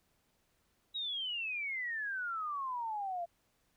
sine exponential sweep, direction down, 3868 to 672 Hz, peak -35 dBFS, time 0.94-3.26 s, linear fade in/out 20 ms, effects pink hiss -75 dBFS RMS until 3.76 s

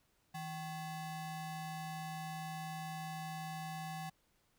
square ring-modulated tone, 466.2 Hz, A#4, in tune, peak -39 dBFS, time 0.34-4.1 s, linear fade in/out 10 ms, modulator 304 Hz, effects pink hiss -75 dBFS RMS until 4.58 s

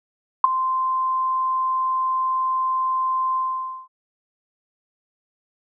sine tone with ADSR envelope, 1041 Hz, C6, 9 cents flat, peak -5 dBFS, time 0.44-3.88 s, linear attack 3 ms, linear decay 12 ms, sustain -14 dB, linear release 520 ms, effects none

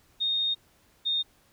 sine tone pair in turn, 3694 / 3671 Hz, A#7 / A#7, -16 / -27 cents, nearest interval unison, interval 11 cents, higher first, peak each -24 / -24 dBFS, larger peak neither, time 0.2-0.55 / 1.05-1.23 s, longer first, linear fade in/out 20 ms, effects pink hiss -63 dBFS RMS until 1.52 s

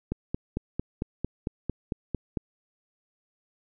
click train, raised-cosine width 3 ms, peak -15 dBFS, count 11, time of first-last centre 0.12-2.372 s, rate 4.44 Hz, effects none

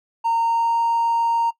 triangle tone with pitch glide, 920 to 926.9 Hz, A#5 to A#5, -23 to -10 cents, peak -14 dBFS, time 0.24-1.51 s, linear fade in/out 20 ms, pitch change +13 cents, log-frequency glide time 0.38-0.77 s, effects noise-tail reverb RT60 0.1 s tail -21 dB re dry + tanh soft clip ceiling -12 dBFS

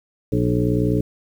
harmonic tone with a mistuned harmonic, 60 Hz, B1, 49 cents flat, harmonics 1 / 2 / 3 / 4 / 5 / 6 / 7 / 9, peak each -28 / -21 / -24 / -29 / -22 / -32 / -24 / -32 dBFS, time 0.32-1.01 s, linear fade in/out 5 ms, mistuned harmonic 7, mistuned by +34 cents, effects 8-bit

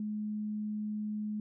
sine tone, 211.7 Hz, G#3, 33 cents sharp, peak -33 dBFS, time 0-1.4 s, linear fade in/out 2 ms, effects none

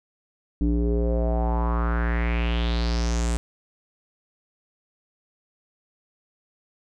square tone with low-pass filter sweep, 58.27 Hz, A#1, in tune, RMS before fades -23 dBFS, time 0.61-3.37 s, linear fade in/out 0 ms, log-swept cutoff 280 to 8500 Hz, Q 4.3, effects none

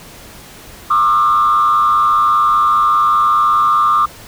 sine tone with frequency modulation, 1200 Hz, D6, 37 cents sharp, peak -8 dBFS, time 0.9-4.06 s, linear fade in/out 10 ms, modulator 105 Hz, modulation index 0.89, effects tanh soft clip ceiling -5 dBFS + pink hiss -37 dBFS RMS until 4.27 s

